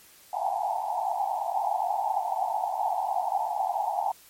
white band-pass noise, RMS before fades -28 dBFS, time 0.33-4.12 s, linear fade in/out 5 ms, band 700 to 890 Hz, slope 96 dB/octave, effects white hiss -54 dBFS RMS until 4.29 s + MP3 64 kbps

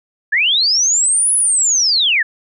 sine linear two-way sweep, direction up then down, 1638 to 10400 to 1638 Hz, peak -11 dBFS, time 0.32-2.23 s, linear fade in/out 10 ms, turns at 1.34 s, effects none

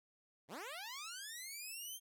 10% pulse linear sweep, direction up, 110 to 3210 Hz, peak -37 dBFS, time 0.48-2 s, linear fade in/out 50 ms, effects none

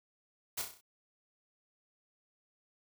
white noise with echo, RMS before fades -36 dBFS, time 0.57-0.62 s, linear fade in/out 10 ms, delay 32 ms, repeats 6, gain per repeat -5 dB, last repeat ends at 0.812 s, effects none

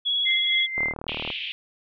sine tone with vibrato, 3347 Hz, G#7, 13 cents sharp, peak -21 dBFS, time 0.05-0.67 s, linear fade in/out 20 ms, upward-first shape sine, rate 19 Hz, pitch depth 22 cents each way
sine tone with tremolo, 2085 Hz, C7, 7 cents flat, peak -21 dBFS, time 0.25-0.94 s, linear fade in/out 20 ms, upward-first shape sine, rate 3.9 Hz, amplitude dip 65%
click train, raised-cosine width 1 ms, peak -19 dBFS, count 21, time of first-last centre 0.78-1.302 s, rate 38.3 Hz
pink band-pass noise, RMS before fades -32 dBFS, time 1.08-1.52 s, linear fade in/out 0 ms, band 2500 to 3300 Hz, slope 48 dB/octave
effects none

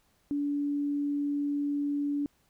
sine tone, 287.7 Hz, D4, 36 cents flat, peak -27 dBFS, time 0.31-2.26 s, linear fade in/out 0 ms, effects pink hiss -69 dBFS RMS until 2.49 s

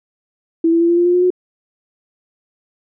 sine tone with pitch steps, 329.6 / 334.2 / 338.9 / 343.6 / 348.4 / 353.3 / 358.2 / 363.2 Hz, E4 / E4 / E4 / F4 / F4 / F4 / F4 / F#4, 0 / +24 / +48 / -28 / -4 / +20 / +44 / -32 cents, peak -10 dBFS, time 0.64-1.304 s, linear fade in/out 5 ms, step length 83 ms, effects none

